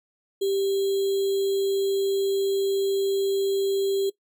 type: tone with sample-and-hold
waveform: sine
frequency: 392 Hz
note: G4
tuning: in tune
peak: -21 dBFS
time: 0.41-4.1 s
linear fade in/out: 10 ms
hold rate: 3675 Hz
effects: noise-tail reverb RT60 0.1 s tail -19 dB re dry